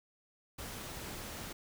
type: noise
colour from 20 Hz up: pink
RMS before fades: -44 dBFS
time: 0.58-1.53 s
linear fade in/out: 10 ms
effects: none